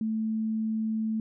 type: tone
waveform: sine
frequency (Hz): 220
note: A3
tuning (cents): 0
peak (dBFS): -26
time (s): 0.01-1.2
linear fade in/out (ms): 2
effects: none